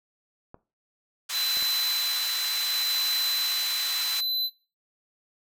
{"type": "clicks", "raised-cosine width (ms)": 1, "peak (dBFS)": -29, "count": 3, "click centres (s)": [0.544, 1.571, 1.625]}
{"type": "band-pass noise", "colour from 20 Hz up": "white", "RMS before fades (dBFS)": -33, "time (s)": [1.29, 4.21], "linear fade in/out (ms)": 10, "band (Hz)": [1200, 6800], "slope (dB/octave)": 12}
{"type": "tone with tremolo", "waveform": "square", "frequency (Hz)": 4023, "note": "B7", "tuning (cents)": 31, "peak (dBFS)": -25, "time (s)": [1.31, 4.5], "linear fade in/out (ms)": 50, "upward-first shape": "sine", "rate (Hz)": 0.69, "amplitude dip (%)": 30}
{"effects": ["noise-tail reverb RT60 0.3 s tail -17 dB re dry"]}